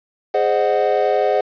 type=chord; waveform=triangle; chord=Ab dominant seventh; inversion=none; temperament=equal with one note detuned; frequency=415.3 / 523.3 / 614 / 740 Hz; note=Ab4 / C5 / Eb5 / Gb5; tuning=0 / 0 / -23 / 0 cents; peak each=-18 dBFS; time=0.34-1.41 s; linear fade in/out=5 ms; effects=resampled to 11025 Hz + 7-bit